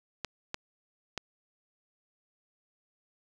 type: clicks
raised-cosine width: 0.2 ms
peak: -16 dBFS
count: 3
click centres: 0.247 / 0.544 / 1.177 s
effects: none